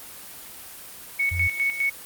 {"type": "tone with tremolo", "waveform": "sine", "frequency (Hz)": 2217, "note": "C#7", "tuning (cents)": 0, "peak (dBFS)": -19, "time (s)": [1.19, 1.9], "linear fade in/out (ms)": 10, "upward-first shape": "square", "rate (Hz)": 4.9, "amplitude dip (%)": 65}
{"type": "tone", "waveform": "sine", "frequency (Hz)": 87.31, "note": "F2", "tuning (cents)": 0, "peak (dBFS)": -25, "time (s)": [1.31, 1.48], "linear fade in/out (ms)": 10}
{"effects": ["white hiss -41 dBFS RMS until 2.05 s", "Opus 32 kbps"]}